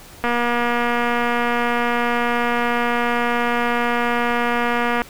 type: click train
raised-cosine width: 0.5 ms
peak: -6 dBFS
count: 1143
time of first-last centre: 0.24-5.018 s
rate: 239 Hz
effects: pink hiss -42 dBFS RMS until 5.09 s

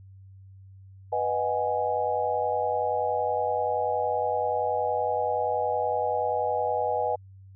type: chord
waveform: sine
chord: G# minor seventh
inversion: first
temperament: equal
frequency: 493.9 / 622.3 / 740 / 830.6 Hz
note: B4 / D#5 / F#5 / G#5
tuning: 0 / 0 / 0 / 0 cents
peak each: -29 / -30 / -31 / -28 dBFS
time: 1.12-7.16 s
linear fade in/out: 10 ms
effects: added 96 Hz sine -46 dBFS peak until 7.55 s

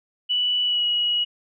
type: tone with pitch glide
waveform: sine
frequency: 2959 to 2910 Hz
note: F#7 to F#7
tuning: -1 to -29 cents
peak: -19 dBFS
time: 0.29-1.25 s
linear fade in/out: 20 ms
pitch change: -28 cents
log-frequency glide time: 0.64-0.84 s
effects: none

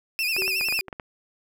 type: tone with vibrato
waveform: 30% pulse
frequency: 2568 Hz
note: E7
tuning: 46 cents flat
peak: -20 dBFS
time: 0.19-0.81 s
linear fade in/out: 0 ms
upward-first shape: sine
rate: 11 Hz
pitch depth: 100 cents each way
type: clicks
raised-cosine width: 0.5 ms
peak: -19 dBFS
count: 10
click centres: 0.365 / 0.421 / 0.479 / 0.611 / 0.686 / 0.725 / 0.791 / 0.883 / 0.928 / 0.998 s
type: tone with exponential decay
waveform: sine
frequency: 380 Hz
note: F#4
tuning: 46 cents sharp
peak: -28 dBFS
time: 0.38-0.89 s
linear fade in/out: 5 ms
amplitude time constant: 110 ms
effects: none

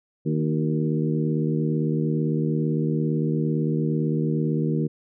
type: harmonic tone with a mistuned harmonic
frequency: 77.78 Hz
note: D#2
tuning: in tune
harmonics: 2 / 3 / 4 / 5 / 6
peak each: -23 / -27 / -29 / -31 / -33 dBFS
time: 0.25-4.88 s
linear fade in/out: 20 ms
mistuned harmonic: 5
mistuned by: -41 cents
effects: none

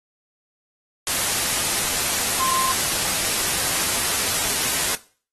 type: tone in noise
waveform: sine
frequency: 1049 Hz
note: C6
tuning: 4 cents sharp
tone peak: -22 dBFS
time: 2.4-2.72 s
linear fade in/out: 0 ms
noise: white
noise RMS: -22 dBFS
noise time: 1.07-4.95 s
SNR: -3 dB
effects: noise-tail reverb RT60 0.4 s tail -18 dB re dry + AAC 32 kbps

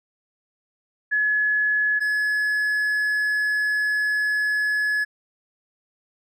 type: tone pair in turn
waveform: sine / triangle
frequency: 1700 / 1700 Hz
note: G#6 / G#6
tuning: +40 / +40 cents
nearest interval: unison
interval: 0 cents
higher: neither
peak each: -18 dBFS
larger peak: neither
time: 1.11-2 / 2-5.05 s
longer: second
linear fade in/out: 20 ms
effects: none

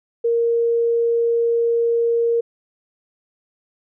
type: tone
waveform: sine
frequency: 466.2 Hz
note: A#4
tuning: in tune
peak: -15 dBFS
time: 0.24-2.41 s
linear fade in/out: 10 ms
effects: none

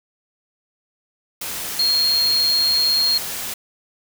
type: tone in noise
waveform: sine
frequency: 4251 Hz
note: C8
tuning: 27 cents sharp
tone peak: -15 dBFS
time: 1.79-3.18 s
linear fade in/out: 5 ms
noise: white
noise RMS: -28 dBFS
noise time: 1.41-3.54 s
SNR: +10 dB
effects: none

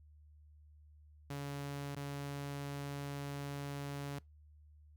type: tone with dropouts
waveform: sawtooth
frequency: 141.7 Hz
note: C#3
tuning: 38 cents sharp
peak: -36 dBFS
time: 1.3-4.19 s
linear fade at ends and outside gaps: 5 ms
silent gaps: 1.951-1.964 s
effects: noise-tail reverb RT60 0.2 s tail -24 dB re dry + added 75 Hz sine -58 dBFS peak until 4.96 s

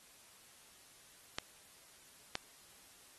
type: clicks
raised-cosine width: 0.2 ms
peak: -18 dBFS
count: 2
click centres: 1.385 / 2.354 s
effects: white hiss -61 dBFS RMS until 3.18 s + AAC 32 kbps

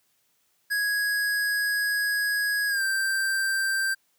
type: tone with pitch glide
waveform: square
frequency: 1661.2 to 1569.8 Hz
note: G#6 to G6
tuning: 0 to +2 cents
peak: -24 dBFS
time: 0.7-3.95 s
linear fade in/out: 20 ms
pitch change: -98 cents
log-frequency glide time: 2.68-2.82 s
effects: white hiss -69 dBFS RMS until 4.18 s + high-pass 60 Hz 12 dB/octave

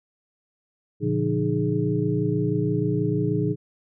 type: tone cluster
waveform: sine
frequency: 116.6 / 142.9 / 173.1 / 305.9 / 416.7 Hz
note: A#2 / D3 / F3 / D#4 / G#4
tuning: +1 / -47 / -15 / -29 / +6 cents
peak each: -27 dBFS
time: 1-3.56 s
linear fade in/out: 50 ms
effects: none

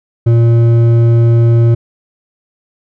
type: tone with hard clipping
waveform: sine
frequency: 116.54 Hz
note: A#2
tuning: in tune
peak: -7 dBFS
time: 0.26-1.75 s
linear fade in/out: 10 ms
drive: 8 dB
effects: none

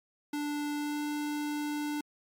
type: tone with pitch glide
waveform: square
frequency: 293.7 to 295.9 Hz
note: D4 to D4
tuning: 0 to +13 cents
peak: -32 dBFS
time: 0.33-2.01 s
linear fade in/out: 5 ms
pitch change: +13 cents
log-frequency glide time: 0.75-1.03 s
effects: MP3 96 kbps

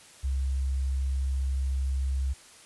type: tone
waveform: sine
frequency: 66.9 Hz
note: C2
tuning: 39 cents sharp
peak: -25 dBFS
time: 0.23-2.34 s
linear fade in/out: 20 ms
effects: white hiss -52 dBFS RMS until 2.65 s + resampled to 24000 Hz

